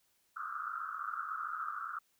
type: band-pass noise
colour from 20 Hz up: white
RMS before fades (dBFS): -40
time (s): 0.36-1.99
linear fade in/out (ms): 10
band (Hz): 1200 to 1400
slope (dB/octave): 96
effects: white hiss -74 dBFS RMS until 2.19 s